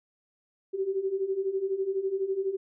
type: beating tone pair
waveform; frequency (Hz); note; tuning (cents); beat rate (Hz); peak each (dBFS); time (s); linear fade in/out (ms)
sine; 377.7 / 389.7; F#4 / G4; +36 / -10; 12; -32 / -28; 0.73-2.57; 20
effects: none